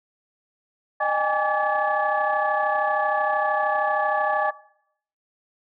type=tone cluster; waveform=sine; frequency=613 / 802 / 835 / 1153 / 1717 Hz; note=D#5 / G5 / G#5 / D6 / A6; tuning=-26 / +39 / +9 / -32 / -43 cents; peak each=-26 dBFS; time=1-4.51 s; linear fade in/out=10 ms; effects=noise-tail reverb RT60 0.7 s tail -19 dB re dry + tanh soft clip ceiling -10 dBFS